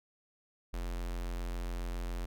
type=tone with notch filter; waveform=square; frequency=43.65 Hz; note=F1; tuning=in tune; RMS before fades=-37 dBFS; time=0.73-2.26 s; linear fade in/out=10 ms; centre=110 Hz; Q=1.1; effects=none